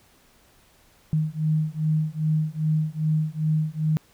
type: beating tone pair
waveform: sine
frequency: 154.3 / 156.8 Hz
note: D#3 / D#3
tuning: -14 / +14 cents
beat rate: 2.5 Hz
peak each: -24 dBFS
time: 1.13-3.97 s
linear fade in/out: 0 ms
effects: pink hiss -58 dBFS RMS until 4.13 s